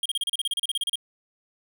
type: tone bursts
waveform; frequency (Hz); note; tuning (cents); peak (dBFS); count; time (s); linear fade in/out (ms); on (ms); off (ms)
square; 3228; G#7; -50; -24; 16; 0.03-0.956; 2; 26; 34
effects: none